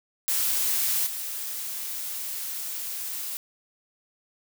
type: noise with level steps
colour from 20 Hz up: blue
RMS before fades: -25 / -33 dBFS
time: 0.28-3.37 s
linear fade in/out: 0 ms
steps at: 1.06 s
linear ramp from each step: 10 ms
effects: none